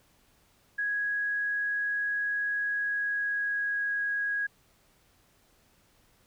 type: tone with pitch glide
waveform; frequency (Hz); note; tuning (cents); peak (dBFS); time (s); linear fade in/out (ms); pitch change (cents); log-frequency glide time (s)
sine; 1661.2 to 1651.6; G#6 to G#6; 0 to -10; -27; 0.78-4.47; 10; -10; 2.56-3.9
effects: pink hiss -65 dBFS RMS until 6.26 s